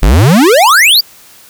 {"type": "exponential sweep", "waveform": "square", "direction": "up", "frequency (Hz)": [41.2, 4978], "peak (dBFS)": -4, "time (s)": [0.02, 1.01], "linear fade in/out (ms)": 10, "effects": ["white hiss -39 dBFS RMS until 1.49 s"]}